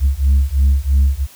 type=beating tone pair; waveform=sine; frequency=67.2 / 70.2 Hz; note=C2 / C#2; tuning=+47 / +22 cents; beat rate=3 Hz; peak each=-12 dBFS; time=0-1.27 s; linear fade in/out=50 ms; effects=tanh soft clip ceiling -7 dBFS + white hiss -43 dBFS RMS until 1.35 s